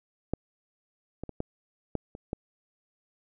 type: clicks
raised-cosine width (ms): 2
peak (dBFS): -14 / -22 / -25 / -17 / -15 / -28 / -17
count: 7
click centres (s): 0.336 / 1.236 / 1.293 / 1.404 / 1.953 / 2.151 / 2.331
effects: none